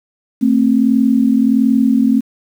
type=tone pair together; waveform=sine; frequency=224.1 / 265.5 Hz; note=A3 / C4; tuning=+32 / +25 cents; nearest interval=minor third; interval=293 cents; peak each=-12 / -12 dBFS; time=0.41-2.21 s; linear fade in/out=20 ms; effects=7-bit